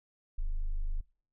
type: tone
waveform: sine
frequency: 25.61 Hz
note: G#0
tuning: 23 cents flat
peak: -26 dBFS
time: 0.38-1.01 s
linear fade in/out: 10 ms
effects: noise-tail reverb RT60 0.4 s tail -23 dB re dry + tanh soft clip ceiling -28 dBFS